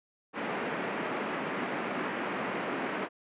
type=band-pass noise; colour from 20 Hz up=pink; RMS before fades=-34 dBFS; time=0.33-3.09 s; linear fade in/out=50 ms; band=200 to 2400 Hz; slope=24 dB/octave; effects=resampled to 8000 Hz